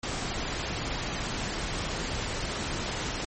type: noise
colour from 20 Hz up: pink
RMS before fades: -32 dBFS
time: 0.03-3.25 s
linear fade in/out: 5 ms
effects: MP3 32 kbps